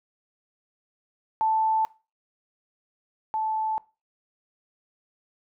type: tone pair in turn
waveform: sine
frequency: 880 / 873.9 Hz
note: A5 / A5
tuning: 0 / -12 cents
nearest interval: unison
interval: 12 cents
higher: first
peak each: -20 / -24 dBFS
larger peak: first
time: 1.41-1.85 / 3.34-3.78 s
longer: neither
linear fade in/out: 0 ms
effects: noise-tail reverb RT60 0.3 s tail -21 dB re dry